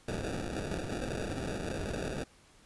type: noise with sample-and-hold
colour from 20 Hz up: white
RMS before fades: -36 dBFS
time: 0.08-2.24 s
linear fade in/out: 2 ms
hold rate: 1050 Hz
effects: pink hiss -61 dBFS RMS until 2.65 s + resampled to 24000 Hz